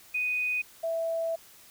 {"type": "tone pair in turn", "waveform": "sine", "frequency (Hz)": [2489, 659.3], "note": ["D#7", "E5"], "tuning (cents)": [0, 0], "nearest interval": "octave + major seventh", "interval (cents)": 2300, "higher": "first", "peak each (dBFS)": [-26, -27], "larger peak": "first", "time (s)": [[0.14, 0.62], [0.83, 1.36]], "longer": "second", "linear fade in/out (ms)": 10, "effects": ["white hiss -54 dBFS RMS until 1.7 s"]}